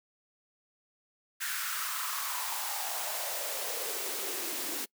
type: noise with high-pass filter sweep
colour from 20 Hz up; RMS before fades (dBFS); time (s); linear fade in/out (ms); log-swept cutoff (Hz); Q
white; -35; 1.4-4.86; 20; 1600 to 280; 4
effects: noise-tail reverb RT60 0.1 s tail -24 dB re dry